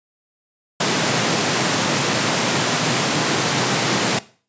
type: high-pass noise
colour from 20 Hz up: pink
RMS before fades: -19 dBFS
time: 0.8-4.19 s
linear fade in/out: 5 ms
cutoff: 120 Hz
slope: 48 dB/octave
effects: noise-tail reverb RT60 0.4 s tail -18 dB re dry + resampled to 16000 Hz